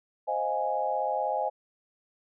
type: chord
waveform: sine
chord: F minor seventh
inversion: second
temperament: equal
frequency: 523.3 / 622.3 / 698.5 / 830.6 Hz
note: C5 / Eb5 / F5 / Ab5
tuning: 0 / 0 / 0 / 0 cents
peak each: -33 / -32 / -34 / -29 dBFS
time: 0.27-1.5 s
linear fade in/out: 20 ms
effects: none